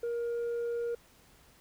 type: tone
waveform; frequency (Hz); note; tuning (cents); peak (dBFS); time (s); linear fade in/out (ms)
sine; 471.3; A#4; +19; -28; 0.03-0.95; 5
effects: tanh soft clip ceiling -30 dBFS + pink hiss -61 dBFS RMS until 1.6 s